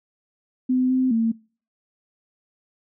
sine tone with pitch steps, 255 / 258.2 / 226.7 Hz, C4 / C4 / A#3, -44 / -23 / -48 cents, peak -17 dBFS, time 0.69-1.32 s, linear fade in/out 10 ms, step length 210 ms, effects noise-tail reverb RT60 0.4 s tail -24 dB re dry

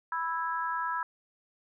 harmonic tone, 329.6 Hz, E4, in tune, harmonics 3 / 4 / 5, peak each -32 / -34 / -36 dBFS, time 0.12-1.03 s, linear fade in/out 2 ms, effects none

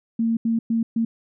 sine tone bursts at uneven times, 228.1 Hz, A#3, 37 cents flat, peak -18 dBFS, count 4, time 0.19-0.37 / 0.45-0.59 / 0.7-0.83 / 0.96-1.05 s, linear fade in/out 5 ms, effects none

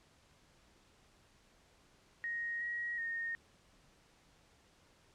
sine tone with pitch steps, 1872 / 1898 / 1845 Hz, A#6 / A#6 / A#6, +7 / +31 / -18 cents, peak -36 dBFS, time 2.24-3.35 s, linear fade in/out 0 ms, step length 370 ms, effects pink hiss -67 dBFS RMS until 5.14 s + low-pass 8000 Hz 12 dB/octave

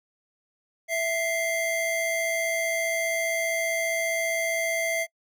square tone pair together, 659.3 / 2093 Hz, E5 / C7, 0 / 0 cents, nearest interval octave + minor sixth, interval 2000 cents, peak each -28 dBFS, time 0.88-5.07 s, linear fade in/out 50 ms, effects noise-tail reverb RT60 0.1 s tail -26 dB re dry

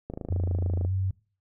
click train, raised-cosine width 2 ms, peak -21 dBFS, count 21, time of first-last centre 0.1-0.849 s, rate 26.7 Hz
sine tone with pitch glide, 89.6 to 94.93 Hz, F2 to F#2, +45 to +45 cents, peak -24 dBFS, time 0.3-1.11 s, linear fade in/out 5 ms, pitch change +100 cents, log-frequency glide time 0.86-0.92 s
effects noise-tail reverb RT60 0.4 s tail -22 dB re dry

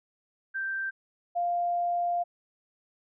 sine tone pair in turn, 1568 / 698.5 Hz, G6 / F5, 0 / 0 cents, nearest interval octave + major second, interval 1400 cents, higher first, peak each -29 / -25 dBFS, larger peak second, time 0.54-0.91 / 1.35-2.24 s, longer second, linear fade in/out 20 ms, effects none

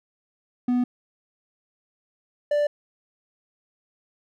triangle tone pair in turn, 246.9 / 587.2 Hz, B3 / D5, 0 / 0 cents, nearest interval octave + minor third, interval 1500 cents, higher second, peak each -17 / -17 dBFS, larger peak neither, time 0.68-0.84 / 2.51-2.67 s, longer neither, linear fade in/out 5 ms, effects none

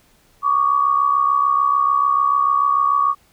sine tone pair together, 1124.2 / 1191 Hz, C#6 / D6, +24 / +24 cents, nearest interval minor second, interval 100 cents, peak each -15 / -19 dBFS, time 0.42-3.15 s, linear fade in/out 50 ms, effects pink hiss -56 dBFS RMS until 3.32 s

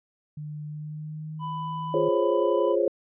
sine tone with pitch glide, 150.2 to 158.86 Hz, D3 to D#3, +39 to +36 cents, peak -33 dBFS, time 0.37-2.09 s, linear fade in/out 5 ms, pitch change +97 cents, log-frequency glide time 0.66-1.73 s
triangle tone, 996 Hz, B5, 14 cents sharp, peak -29 dBFS, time 1.39-2.76 s, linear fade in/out 50 ms
sine chord, Db major seventh, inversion first, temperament equal, 349.2 / 415.3 / 523.3 / 554.4 Hz, F4 / Ab4 / C5 / Db5, 0 / 0 / 0 / 0 cents, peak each -26 dBFS, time 1.94-2.88 s, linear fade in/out 2 ms
effects resampled to 8000 Hz

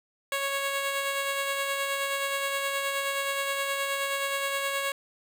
10% pulse tone with tremolo, 553 Hz, C#5, 4 cents flat, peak -18 dBFS, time 0.32-4.92 s, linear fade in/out 2 ms, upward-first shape sine, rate 9.5 Hz, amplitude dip 30%, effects none

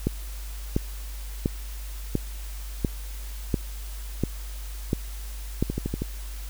two click trains, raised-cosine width 3 ms, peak -9 / -14 dBFS, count 9 / 5, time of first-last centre 0.07-5.626 / 5.7-6.02 s, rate 1.44 / 12.5 Hz, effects added 50 Hz sine -33 dBFS peak until 6.49 s + white hiss -45 dBFS RMS until 6.49 s

